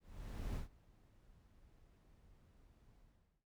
brown noise with ADSR envelope, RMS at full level -42 dBFS, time 0-3.45 s, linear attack 560 ms, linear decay 120 ms, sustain -24 dB, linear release 460 ms, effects noise-tail reverb RT60 0.1 s tail -21 dB re dry

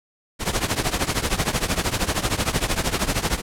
pink noise with tremolo, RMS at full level -19 dBFS, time 0.39-3.42 s, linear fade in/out 50 ms, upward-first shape triangle, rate 13 Hz, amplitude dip 90%, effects low-pass 11000 Hz 12 dB/octave

